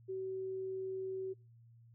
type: tone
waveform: sine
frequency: 379.6 Hz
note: F#4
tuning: 44 cents sharp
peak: -37 dBFS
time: 0.08-1.34 s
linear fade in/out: 20 ms
effects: noise-tail reverb RT60 0.3 s tail -25 dB re dry + added 116 Hz sine -58 dBFS peak until 1.94 s